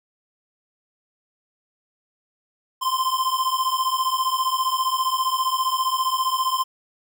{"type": "beating tone pair", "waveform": "square", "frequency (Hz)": [1033, 1048], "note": ["C6", "C6"], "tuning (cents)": [-22, 2], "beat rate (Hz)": 15, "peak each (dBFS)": -24, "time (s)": [2.81, 6.64], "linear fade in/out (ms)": 20, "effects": []}